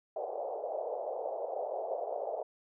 white band-pass noise, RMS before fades -37 dBFS, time 0.16-2.43 s, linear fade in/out 5 ms, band 460 to 730 Hz, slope 48 dB/octave, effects none

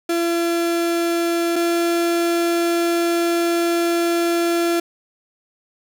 35% pulse tone pair in turn, 339.2 / 340.6 Hz, E4 / F4, +50 / -43 cents, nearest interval unison, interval 7 cents, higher second, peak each -16 / -15 dBFS, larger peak second, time 0.09-1.56 / 1.56-4.8 s, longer second, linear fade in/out 5 ms, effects none

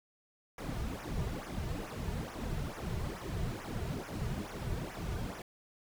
brown noise with flanger, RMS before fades -38 dBFS, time 0.58-5.42 s, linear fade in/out 2 ms, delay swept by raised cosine 0.23 to 3.83 ms, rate 2.3 Hz, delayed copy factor -0.9, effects none

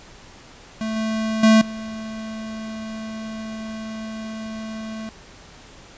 square tone with level steps, 220 Hz, A3, in tune, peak -24 / -22 / -11 / -30 dBFS, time 0.81-5.09 s, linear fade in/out 0 ms, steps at 0.96 / 1.43 / 1.61 s, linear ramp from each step 5 ms, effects pink hiss -45 dBFS RMS until 5.97 s + resampled to 16000 Hz

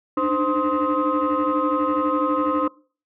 sine tone cluster, 293.6 / 305.7 / 519 / 1048 / 1263 Hz, D4 / D#4 / C5 / C6 / D#6, 0 / -30 / -14 / +2 / +26 cents, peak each -24 dBFS, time 0.17-2.68 s, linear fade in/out 5 ms, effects noise-tail reverb RT60 0.4 s tail -22 dB re dry + tanh soft clip ceiling -12 dBFS

